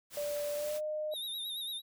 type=noise; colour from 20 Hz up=white; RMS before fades=-45 dBFS; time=0.1-0.81 s; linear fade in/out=50 ms
type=tone with pitch glide; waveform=sine; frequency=585 to 611.6 Hz; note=D5 to D#5; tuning=-7 to -30 cents; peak=-33 dBFS; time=0.17-1.14 s; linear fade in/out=2 ms; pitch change=+77 cents; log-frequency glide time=0.54-0.82 s
type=tone with vibrato; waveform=square; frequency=3725 Hz; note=A#7; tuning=2 cents flat; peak=-37 dBFS; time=1.11-1.82 s; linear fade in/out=50 ms; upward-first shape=sine; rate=8.9 Hz; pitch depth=68 cents each way
effects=none